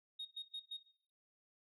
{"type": "tone bursts", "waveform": "sine", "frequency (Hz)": 3729, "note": "A#7", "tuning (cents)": 0, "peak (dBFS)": -40, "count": 4, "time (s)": [0.19, 0.772], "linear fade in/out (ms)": 10, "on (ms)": 63, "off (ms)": 110, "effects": ["noise-tail reverb RT60 0.6 s tail -18 dB re dry", "tanh soft clip ceiling -39 dBFS"]}